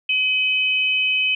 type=tone pair together; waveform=sine; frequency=2539 / 3019 Hz; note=D#7 / F#7; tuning=+34 / +34 cents; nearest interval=minor third; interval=300 cents; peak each=-18 / -22 dBFS; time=0.09-1.35 s; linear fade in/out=5 ms; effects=none